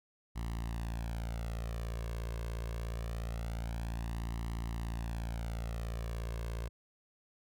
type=tone with flanger; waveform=sawtooth; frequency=57 Hz; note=A#1; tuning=38 cents flat; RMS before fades=-38 dBFS; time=0.35-6.69 s; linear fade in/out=20 ms; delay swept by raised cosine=1 to 1.88 ms; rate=0.24 Hz; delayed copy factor=+0.7; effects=none